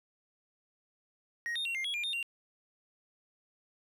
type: tone with pitch steps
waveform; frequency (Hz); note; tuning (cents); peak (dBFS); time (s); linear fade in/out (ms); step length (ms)
triangle; 1879 / 3672 / 2742 / 2111 / 3333 / 2400 / 3658 / 2766; A#6 / A#7 / F7 / C7 / G#7 / D7 / A#7 / F7; +13 / -27 / -32 / +15 / +5 / +37 / -33 / -17; -31; 1.46-2.228; 0; 96
effects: none